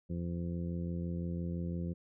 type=harmonic tone; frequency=85.9 Hz; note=F2; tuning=28 cents flat; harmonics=1 / 2 / 3 / 4 / 5 / 6; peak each=-39 / -36 / -47 / -46 / -53 / -50 dBFS; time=0.09-1.94 s; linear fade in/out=20 ms; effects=none